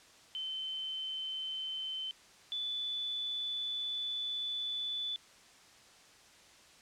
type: tone pair in turn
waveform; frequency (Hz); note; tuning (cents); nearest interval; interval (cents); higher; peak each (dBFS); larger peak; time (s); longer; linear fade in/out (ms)
sine; 3072 / 3478; G7 / A7; -36 / -21; major second; 215; second; -36 / -34; second; 0.35-2.11 / 2.52-5.16; second; 0
effects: white hiss -59 dBFS RMS until 6.81 s + low-pass 7000 Hz 12 dB/octave